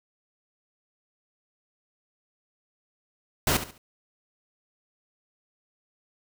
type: noise with echo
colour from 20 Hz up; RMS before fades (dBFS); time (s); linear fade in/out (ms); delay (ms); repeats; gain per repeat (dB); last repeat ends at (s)
pink; -23; 3.47-3.57; 2; 70; 3; -11; 3.78
effects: none